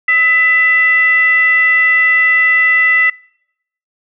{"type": "tone with frequency modulation", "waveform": "sine", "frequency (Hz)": 1995, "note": "B6", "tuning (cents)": 17, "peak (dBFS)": -8, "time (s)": [0.08, 3.1], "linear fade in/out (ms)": 5, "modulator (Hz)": 700, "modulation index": 0.43, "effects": ["noise-tail reverb RT60 0.8 s tail -26 dB re dry"]}